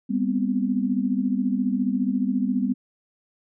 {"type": "tone cluster", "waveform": "sine", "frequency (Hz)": [199.4, 243.9, 258.4], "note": ["G3", "B3", "C4"], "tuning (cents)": [30, -21, -21], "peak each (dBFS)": -25, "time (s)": [0.09, 2.74], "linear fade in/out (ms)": 20, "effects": []}